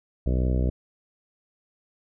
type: harmonic tone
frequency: 62.9 Hz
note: B1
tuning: 32 cents sharp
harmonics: 1 / 2 / 3 / 4 / 5 / 6 / 7 / 8 / 9 / 10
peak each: -22 / -28 / -32 / -34 / -36 / -38 / -39 / -40 / -41 / -42 dBFS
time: 0.26-0.7 s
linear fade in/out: 5 ms
effects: none